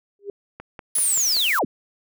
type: tone with exponential growth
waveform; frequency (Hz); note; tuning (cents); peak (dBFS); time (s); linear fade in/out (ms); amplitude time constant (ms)
sine; 403; G4; +48; -24; 0.19-0.3; 2; 23
type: click train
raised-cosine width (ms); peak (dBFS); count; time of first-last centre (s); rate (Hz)
0.5; -21; 5; 0.6-1.368; 5.21
type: noise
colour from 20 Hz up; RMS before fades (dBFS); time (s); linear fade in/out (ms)
blue; -29; 0.95-1.59; 2
type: linear sweep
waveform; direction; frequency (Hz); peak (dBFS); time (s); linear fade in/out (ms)
sine; down; 10548 to 139.8; -18; 0.95-1.65; 5
effects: none